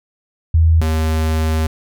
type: tone pair in turn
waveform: sine / square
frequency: 81.2 / 79.21 Hz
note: E2 / D#2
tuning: -26 / +32 cents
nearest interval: unison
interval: 42 cents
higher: first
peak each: -8 / -15 dBFS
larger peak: first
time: 0.54-0.81 / 0.81-1.67 s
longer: second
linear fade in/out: 5 ms
effects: none